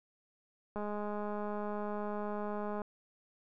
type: click train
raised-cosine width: 1 ms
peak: -26 dBFS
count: 429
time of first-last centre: 0.76-2.818 s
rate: 208 Hz
effects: none